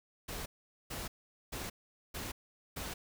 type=noise bursts; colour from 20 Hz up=pink; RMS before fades=-41 dBFS; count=5; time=0.28-2.94 s; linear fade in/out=10 ms; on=180 ms; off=440 ms; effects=none